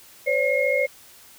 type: tone cluster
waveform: sine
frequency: 516 / 570 / 2150 Hz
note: C5 / C#5 / C7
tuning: -24 / +48 / +47 cents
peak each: -23 dBFS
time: 0.26-0.87 s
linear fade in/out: 20 ms
effects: white hiss -49 dBFS RMS until 1.38 s